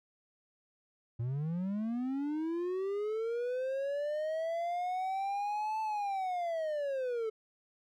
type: linear two-way sweep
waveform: triangle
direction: up then down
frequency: 112.7 to 880 to 432.3 Hz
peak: -30 dBFS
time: 1.19-7.3 s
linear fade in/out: 10 ms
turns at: 5.81 s
effects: none